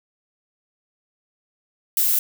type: noise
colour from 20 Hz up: violet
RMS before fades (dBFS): -19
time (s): 1.97-2.19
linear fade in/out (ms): 2
effects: none